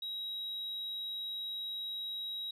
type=tone; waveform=sine; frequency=3835 Hz; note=A#7; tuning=48 cents sharp; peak=-35 dBFS; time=0.02-2.51 s; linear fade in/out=5 ms; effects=tanh soft clip ceiling -35 dBFS